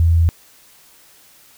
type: tone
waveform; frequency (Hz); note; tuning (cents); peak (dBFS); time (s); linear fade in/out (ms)
sine; 83.2; E2; +17; -10; 0-0.29; 0
effects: white hiss -49 dBFS RMS until 1.57 s